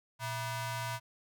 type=ring-modulated tone; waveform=sawtooth; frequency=542 Hz; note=C#5; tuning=39 cents flat; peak=-28 dBFS; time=0.19-1 s; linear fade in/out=50 ms; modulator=423 Hz; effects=none